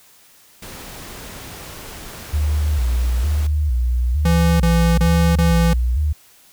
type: noise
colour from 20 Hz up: pink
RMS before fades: -35 dBFS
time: 0.62-3.47 s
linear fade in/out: 5 ms
type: tone with vibrato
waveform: sine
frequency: 67.5 Hz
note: C#2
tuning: 45 cents flat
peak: -15 dBFS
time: 2.33-6.13 s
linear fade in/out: 10 ms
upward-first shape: square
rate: 1.1 Hz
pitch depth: 180 cents each way
type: tone bursts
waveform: square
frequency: 168 Hz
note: E3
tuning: 33 cents sharp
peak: -15 dBFS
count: 4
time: 4.25-5.734 s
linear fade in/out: 5 ms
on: 350 ms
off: 28 ms
effects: white hiss -50 dBFS RMS until 6.52 s